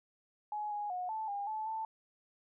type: tone with pitch steps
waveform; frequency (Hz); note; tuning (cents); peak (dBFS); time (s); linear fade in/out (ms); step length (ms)
sine; 841 / 829 / 726 / 876 / 807 / 868 / 884; G#5 / G#5 / F#5 / A5 / G#5 / A5 / A5; +22 / -3 / -33 / -8 / -50 / -24 / +8; -35; 0.52-1.85; 2; 190
effects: none